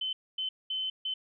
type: tone bursts at uneven times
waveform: sine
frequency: 3057 Hz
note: G7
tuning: 44 cents flat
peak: -30 dBFS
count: 4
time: 0.01-0.13 / 0.38-0.49 / 0.7-0.9 / 1.05-1.14 s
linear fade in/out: 5 ms
effects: none